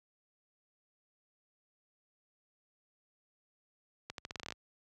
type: accelerating click train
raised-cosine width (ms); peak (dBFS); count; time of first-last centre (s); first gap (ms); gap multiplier
0.2; -23; 11; 4.1-4.523; 82; 0.84
effects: high-pass 60 Hz 12 dB/octave